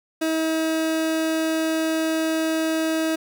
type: tone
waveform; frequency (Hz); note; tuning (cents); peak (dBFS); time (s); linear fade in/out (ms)
30% pulse; 320; D#4; +49; -18; 0.21-3.16; 10
effects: none